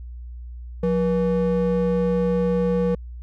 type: ring-modulated tone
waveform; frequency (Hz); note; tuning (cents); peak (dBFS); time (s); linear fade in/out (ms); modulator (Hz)
triangle; 330.5; E4; +5; -13; 0.83-2.95; 5; 151
effects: added 60 Hz sine -33 dBFS peak until 3.22 s

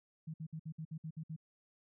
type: tone bursts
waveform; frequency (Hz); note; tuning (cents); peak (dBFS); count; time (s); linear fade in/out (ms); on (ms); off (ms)
sine; 158.5; D#3; +32; -40; 9; 0.27-1.364; 10; 70; 58
effects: none

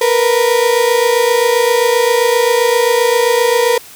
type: tone pair together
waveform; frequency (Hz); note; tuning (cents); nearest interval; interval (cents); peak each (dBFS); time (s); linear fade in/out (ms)
35% pulse; 464 / 491.6; A#4 / B4; -8 / -8; minor second; 100; -11; 0.01-3.78; 5
effects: white hiss -37 dBFS RMS until 3.95 s

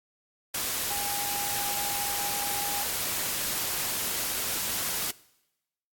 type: tone in noise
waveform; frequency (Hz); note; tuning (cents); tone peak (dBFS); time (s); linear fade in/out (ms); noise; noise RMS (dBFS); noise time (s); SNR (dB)
sine; 813; G#5; -37; -34; 0.9-2.83; 5; white; -30; 0.54-5.11; -7
effects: noise-tail reverb RT60 0.9 s tail -21 dB re dry + AAC 64 kbps

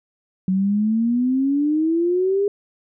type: exponential sweep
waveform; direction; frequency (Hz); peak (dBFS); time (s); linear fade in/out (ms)
sine; up; 185 to 410; -16; 0.48-2.48; 2
effects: none

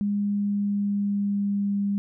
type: tone with pitch glide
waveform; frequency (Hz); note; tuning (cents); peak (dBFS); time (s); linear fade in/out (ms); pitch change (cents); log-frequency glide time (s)
sine; 203.9 to 201; G#3 to G3; -32 to +44; -22; 0.01-1.98; 0; -24; 0.12-1.74
effects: none

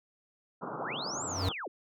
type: band-pass noise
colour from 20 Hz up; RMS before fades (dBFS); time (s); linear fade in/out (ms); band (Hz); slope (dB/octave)
white; -39; 0.61-1.53; 20; 120 to 1400; 96
type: linear two-way sweep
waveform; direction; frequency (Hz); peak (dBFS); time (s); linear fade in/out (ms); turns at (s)
sine; up then down; 234.7 to 7810 to 234.7; -36; 0.79-1.68; 5; 1.25
type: tone with exponential growth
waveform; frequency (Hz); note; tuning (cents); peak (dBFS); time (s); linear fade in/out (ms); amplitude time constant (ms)
square; 93.2; F#2; +13; -27; 1.11-1.49; 5; 81
effects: none

